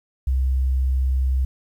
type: tone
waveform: sine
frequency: 65.41 Hz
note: C2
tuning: in tune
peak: -16 dBFS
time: 0.27-1.45 s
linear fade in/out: 5 ms
effects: tanh soft clip ceiling -13 dBFS + 9-bit